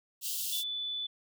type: high-pass noise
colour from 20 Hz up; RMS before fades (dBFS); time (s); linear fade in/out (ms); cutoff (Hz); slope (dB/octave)
white; -35; 0.21-0.64; 50; 2800; 96
type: tone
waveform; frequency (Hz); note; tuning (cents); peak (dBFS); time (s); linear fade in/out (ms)
sine; 3483; A7; -18; -33; 0.52-1.07; 10
effects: none